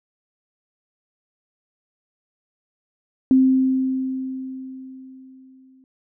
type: tone with exponential decay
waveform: sine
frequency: 261.7 Hz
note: C4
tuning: in tune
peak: -10 dBFS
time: 3.31-5.84 s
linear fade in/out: 1 ms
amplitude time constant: 550 ms
effects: none